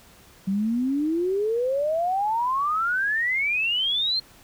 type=exponential sweep; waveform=sine; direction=up; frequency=187.9 to 4249 Hz; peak=-21 dBFS; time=0.47-4.2 s; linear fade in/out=10 ms; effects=pink hiss -52 dBFS RMS until 4.43 s